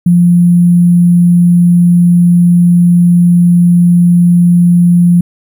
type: tone with sample-and-hold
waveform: sine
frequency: 174.61 Hz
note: F3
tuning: in tune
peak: -3 dBFS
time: 0.06-5.21 s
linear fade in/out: 5 ms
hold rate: 11025 Hz
effects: none